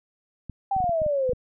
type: clicks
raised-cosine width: 5 ms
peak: -23 dBFS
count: 9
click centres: 0.497 / 0.765 / 0.804 / 0.842 / 0.894 / 1.018 / 1.064 / 1.294 / 1.333 s
type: exponential sweep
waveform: sine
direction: down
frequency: 801 to 487.8 Hz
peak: -21 dBFS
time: 0.71-1.33 s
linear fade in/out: 5 ms
effects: none